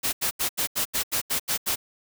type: noise bursts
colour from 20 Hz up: white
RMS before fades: -25 dBFS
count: 10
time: 0.03-1.759 s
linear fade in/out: 20 ms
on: 100 ms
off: 81 ms
effects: none